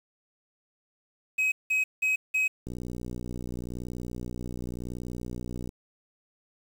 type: tone bursts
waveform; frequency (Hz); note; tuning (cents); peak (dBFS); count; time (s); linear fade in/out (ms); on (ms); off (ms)
triangle; 2539; D#7; +34; -21; 4; 1.38-2.48; 10; 140; 180
type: click train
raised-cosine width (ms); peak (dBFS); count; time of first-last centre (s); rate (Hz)
3; -24; 185; 2.67-5.691; 60.9
effects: 8-bit